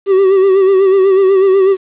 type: tone with vibrato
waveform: triangle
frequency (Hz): 385.1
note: G4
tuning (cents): -31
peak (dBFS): -4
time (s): 0.06-1.77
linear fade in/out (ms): 50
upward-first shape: sine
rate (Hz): 8.1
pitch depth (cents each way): 54
effects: resampled to 8000 Hz + 7-bit